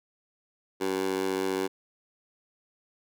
15% pulse tone with high-pass filter, 95 Hz, F#2, 46 cents sharp, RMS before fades -29 dBFS, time 0.8-1.68 s, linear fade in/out 20 ms, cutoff 380 Hz, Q 2.1, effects none

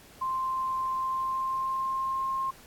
sine tone with pitch glide, 1046.5 to 1064.8 Hz, C6 to C6, 0 to +30 cents, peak -27 dBFS, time 0.21-2.51 s, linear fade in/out 10 ms, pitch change +30 cents, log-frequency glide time 0.95-2.3 s, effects pink hiss -53 dBFS RMS until 2.66 s + AAC 64 kbps

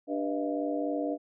harmonic tone with a mistuned harmonic, 98 Hz, G2, in tune, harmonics 3 / 4 / 5 / 6 / 7, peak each -31 / -42 / -35 / -35 / -37 dBFS, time 0.07-1.18 s, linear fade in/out 50 ms, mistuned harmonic 6, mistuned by +98 cents, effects none

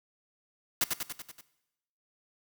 white noise with echo, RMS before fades -26 dBFS, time 0.81-0.84 s, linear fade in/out 2 ms, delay 95 ms, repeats 6, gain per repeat -4 dB, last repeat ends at 1.41 s, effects noise-tail reverb RT60 0.9 s tail -17 dB re dry

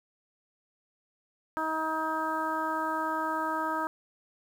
harmonic tone, 316.7 Hz, D#4, 31 cents sharp, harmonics 1 / 2 / 3 / 4 / 5, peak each -36 / -37 / -32 / -33 / -37 dBFS, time 1.57-3.87 s, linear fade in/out 0 ms, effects 9-bit

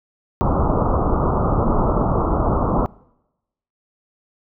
pink low-pass noise, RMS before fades -18 dBFS, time 0.41-2.86 s, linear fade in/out 0 ms, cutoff 1300 Hz, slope 96 dB/octave, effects noise-tail reverb RT60 0.9 s tail -24 dB re dry

